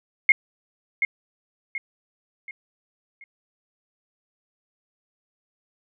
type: tone with echo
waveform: sine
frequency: 2149 Hz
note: C7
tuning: 46 cents sharp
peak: -10 dBFS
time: 0.29-0.32 s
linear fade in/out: 2 ms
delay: 730 ms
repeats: 4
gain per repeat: -8 dB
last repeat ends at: 3.24 s
effects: none